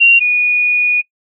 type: tone pair in turn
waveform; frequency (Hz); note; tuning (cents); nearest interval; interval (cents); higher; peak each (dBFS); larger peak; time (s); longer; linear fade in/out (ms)
sine; 2759 / 2458; F7 / D#7; -22 / -22; major second; 200; first; -4 / -9; first; 0-0.2 / 0.2-1.02; second; 20
effects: noise-tail reverb RT60 0.1 s tail -22 dB re dry